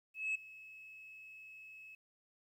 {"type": "tone with ADSR envelope", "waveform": "sine", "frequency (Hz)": 2587, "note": "E7", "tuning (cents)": -33, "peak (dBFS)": -30, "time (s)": [0.14, 1.95], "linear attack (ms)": 210, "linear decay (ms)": 8, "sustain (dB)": -21, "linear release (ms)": 4, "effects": ["tanh soft clip ceiling -31 dBFS", "12-bit"]}